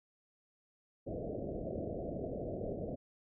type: low-pass noise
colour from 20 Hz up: white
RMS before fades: -40 dBFS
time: 1.06-2.96 s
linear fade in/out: 20 ms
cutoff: 670 Hz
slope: 96 dB/octave
effects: none